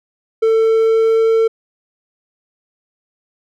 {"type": "tone with pitch glide", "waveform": "triangle", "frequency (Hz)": [446.7, 449.5], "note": ["A4", "A4"], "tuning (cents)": [26, 37], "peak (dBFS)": -8, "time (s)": [0.42, 1.48], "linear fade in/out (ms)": 10, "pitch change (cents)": 11, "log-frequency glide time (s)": [0.59, 1.33], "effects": []}